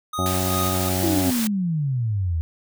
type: tone with tremolo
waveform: square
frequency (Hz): 1244.5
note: D#6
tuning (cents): 0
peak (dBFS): -25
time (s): 0.13-0.89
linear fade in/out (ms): 5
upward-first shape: sine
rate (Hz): 2.6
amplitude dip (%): 75
type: harmonic tone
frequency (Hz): 92.5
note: F#2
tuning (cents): 0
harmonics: 1 / 2 / 3 / 4 / 6 / 7 / 8 / 9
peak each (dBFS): -25 / -28 / -30 / -31 / -33 / -33 / -34 / -35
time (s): 0.18-1.31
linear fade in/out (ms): 10
type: noise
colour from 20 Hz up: white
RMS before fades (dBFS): -28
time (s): 0.26-1.47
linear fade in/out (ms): 0
type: exponential sweep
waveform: sine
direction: down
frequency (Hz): 343.5 to 77.78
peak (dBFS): -20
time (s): 1.03-2.41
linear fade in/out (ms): 0
effects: none